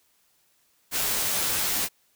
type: noise with comb filter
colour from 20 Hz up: white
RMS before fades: -26 dBFS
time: 0.91-1.89 s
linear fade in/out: 50 ms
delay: 13 ms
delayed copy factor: -1
effects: white hiss -66 dBFS RMS until 2.15 s